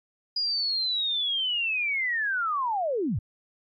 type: linear sweep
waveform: sine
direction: down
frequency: 4914 to 75.9 Hz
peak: -24 dBFS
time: 0.36-3.19 s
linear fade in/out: 5 ms
effects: MP3 64 kbps